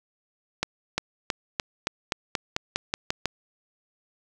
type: accelerating click train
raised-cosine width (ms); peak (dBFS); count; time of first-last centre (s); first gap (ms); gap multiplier
0.2; -7; 12; 0.63-3.257; 350; 0.92
effects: none